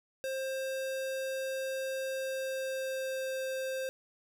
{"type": "tone with pitch glide", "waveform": "square", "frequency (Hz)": [530, 526], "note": ["C5", "C5"], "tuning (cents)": [22, 9], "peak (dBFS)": -34, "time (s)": [0.24, 3.89], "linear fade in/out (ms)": 0, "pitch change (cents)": -13, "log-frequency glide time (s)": [2.11, 3.43], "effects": []}